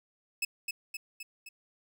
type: tone with echo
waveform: sawtooth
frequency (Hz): 2600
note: E7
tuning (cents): -24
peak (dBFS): -25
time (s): 0.42-0.45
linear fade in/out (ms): 5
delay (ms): 260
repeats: 4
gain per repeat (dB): -4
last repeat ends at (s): 1.49
effects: none